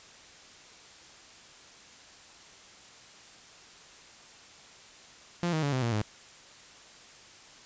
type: tone with pitch steps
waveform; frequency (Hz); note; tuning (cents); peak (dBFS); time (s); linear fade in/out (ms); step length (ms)
sawtooth; 173.6 / 157.36 / 142.65 / 129.3 / 117.21 / 106.25; F3 / D#3 / C#3 / C3 / A#2 / G#2; -10 / +20 / +50 / -20 / +10 / +40; -23; 5.43-6.018; 0; 98
effects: white hiss -52 dBFS RMS until 7.65 s + resampled to 16000 Hz